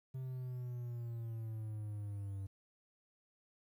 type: linear sweep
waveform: triangle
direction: down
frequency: 131.5 to 96.6 Hz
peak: -38 dBFS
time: 0.14-2.47 s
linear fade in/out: 10 ms
effects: 12-bit